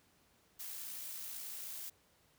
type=noise with amplitude modulation; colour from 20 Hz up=blue; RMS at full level=-44 dBFS; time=0.59-1.9 s; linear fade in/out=10 ms; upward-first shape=sine; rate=58.4 Hz; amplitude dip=25%; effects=pink hiss -70 dBFS RMS until 2.38 s + high-pass 60 Hz 12 dB/octave